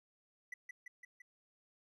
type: tone with echo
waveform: triangle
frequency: 1980 Hz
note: B6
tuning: 4 cents sharp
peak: -40 dBFS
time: 0.52-0.54 s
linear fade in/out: 5 ms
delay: 170 ms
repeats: 4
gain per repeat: -3 dB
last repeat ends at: 1.22 s
effects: none